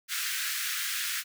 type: high-pass noise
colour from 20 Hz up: pink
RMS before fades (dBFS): -32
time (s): 0.08-1.24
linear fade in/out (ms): 50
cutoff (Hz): 1400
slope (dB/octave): 48
effects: none